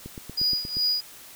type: click train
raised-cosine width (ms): 3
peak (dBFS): -24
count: 7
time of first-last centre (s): 0.06-0.769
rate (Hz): 8.46
type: tone with tremolo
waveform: triangle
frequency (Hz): 4908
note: D#8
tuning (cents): -25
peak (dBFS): -19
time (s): 0.37-1.01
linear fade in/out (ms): 10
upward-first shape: sine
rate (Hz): 2.5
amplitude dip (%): 80
effects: white hiss -46 dBFS RMS until 1.35 s